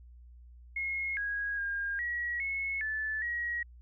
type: tone with pitch steps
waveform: sine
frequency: 2160 / 1648 / 1614 / 1915 / 2188 / 1744 / 1902 Hz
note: C#7 / G#6 / G#6 / A#6 / C#7 / A6 / A#6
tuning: -45 / -14 / -50 / +46 / -23 / -16 / +34 cents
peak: -31 dBFS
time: 0.76-3.63 s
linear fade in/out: 5 ms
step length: 410 ms
effects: added 60 Hz sine -50 dBFS peak until 3.81 s